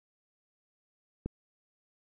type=click; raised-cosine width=3 ms; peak=-21 dBFS; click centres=1.26 s; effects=none